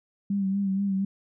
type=tone with vibrato; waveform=sine; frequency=196 Hz; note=G3; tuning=in tune; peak=-23 dBFS; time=0.3-1.05 s; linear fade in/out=5 ms; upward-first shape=sine; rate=4.2 Hz; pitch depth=43 cents each way; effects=none